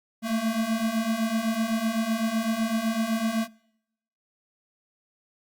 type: beating tone pair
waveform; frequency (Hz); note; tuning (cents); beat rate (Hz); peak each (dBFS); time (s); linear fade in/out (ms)
square; 218.8 / 226.7; A3 / A#3; -9 / -48; 7.9; -30 / -26; 0.22-3.48; 50
effects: noise-tail reverb RT60 0.8 s tail -25 dB re dry + Opus 48 kbps